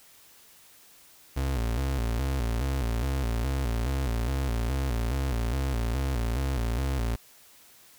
35% pulse tone with vibrato, 62.1 Hz, B1, 10 cents sharp, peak -24 dBFS, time 1.36-7.16 s, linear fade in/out 10 ms, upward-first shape square, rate 2.4 Hz, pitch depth 140 cents each way, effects white hiss -55 dBFS RMS until 7.98 s

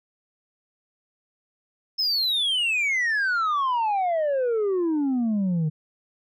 sine exponential sweep, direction down, 5274 to 150 Hz, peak -18 dBFS, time 1.98-5.7 s, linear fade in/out 20 ms, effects tanh soft clip ceiling -20 dBFS

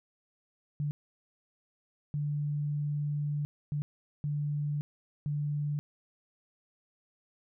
sine tone bursts at uneven times, 146.83 Hz, D3, in tune, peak -29 dBFS, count 5, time 0.8-0.91 / 2.14-3.45 / 3.72-3.82 / 4.24-4.81 / 5.26-5.79 s, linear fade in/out 0 ms, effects none

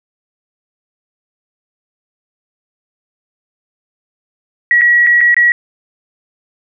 sine tone with dropouts, 1919 Hz, A#6, 50 cents sharp, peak -6 dBFS, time 4.71-5.52 s, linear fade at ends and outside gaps 1 ms, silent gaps 4.812-4.817 / 5.066-5.07 / 5.207-5.212 / 5.344-5.366 s, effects none

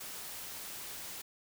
white noise, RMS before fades -44 dBFS, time 0-1.22 s, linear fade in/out 10 ms, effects none

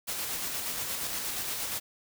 white noise with tremolo, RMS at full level -33 dBFS, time 0.07-1.8 s, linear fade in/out 20 ms, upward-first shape square, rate 8.5 Hz, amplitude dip 25%, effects none

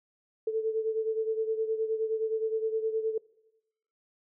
sine beating tone pair, 440 / 449.6 Hz, A4 / A4, 0 / +37 cents, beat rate 9.6 Hz, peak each -28 / -33 dBFS, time 0.47-3.18 s, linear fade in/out 5 ms, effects noise-tail reverb RT60 0.9 s tail -23 dB re dry

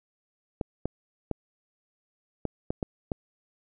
clicks, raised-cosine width 2 ms, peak -15 dBFS, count 7, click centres 0.612 / 0.856 / 1.313 / 2.453 / 2.705 / 2.828 / 3.118 s, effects none

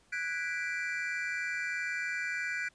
triangle chord, G# half-diminished seventh, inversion third, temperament equal with one note detuned, 1480 / 1643.1 / 1975.5 / 2349 Hz, F#6 / G#6 / B6 / D7, 0 / -19 / 0 / 0 cents, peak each -35 / -38 / -37 / -36 dBFS, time 0.12-2.69 s, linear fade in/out 10 ms, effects pink hiss -66 dBFS RMS until 2.74 s + resampled to 22050 Hz

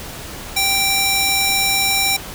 square tone with high-pass filter, 784 Hz, G5, in tune, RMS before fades -17 dBFS, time 0.56-2.17 s, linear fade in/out 10 ms, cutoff 2200 Hz, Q 0.56, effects pink hiss -32 dBFS RMS until 2.34 s

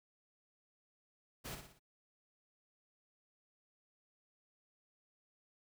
pink noise with echo, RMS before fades -45 dBFS, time 1.44-1.56 s, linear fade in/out 20 ms, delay 59 ms, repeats 4, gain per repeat -6 dB, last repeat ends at 1.796 s, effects none

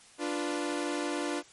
sawtooth chord, B diminished, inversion first, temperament equal, 293.7 / 349.2 / 493.9 Hz, D4 / F4 / B4, 0 / 0 / 0 cents, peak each -29 / -31 / -35 dBFS, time 0.18-1.43 s, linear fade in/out 50 ms, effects white hiss -56 dBFS RMS until 1.52 s + MP3 48 kbps

